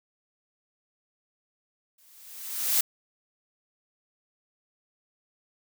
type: noise with exponential growth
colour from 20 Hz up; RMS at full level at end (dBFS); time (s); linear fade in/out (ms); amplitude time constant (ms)
blue; -21; 1.98-2.81; 5; 180
effects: none